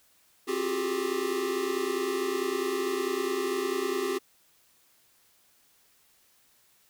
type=tone cluster; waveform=square; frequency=265.1 / 347.8 / 363.2 / 392.4 / 423.1 Hz; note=C4 / F4 / F#4 / G4 / G#4; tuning=+23 / -7 / -32 / +2 / +32 cents; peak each=-38 / -38 / -35 / -31 / -37 dBFS; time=0.47-4.19 s; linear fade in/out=20 ms; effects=white hiss -64 dBFS RMS until 6.89 s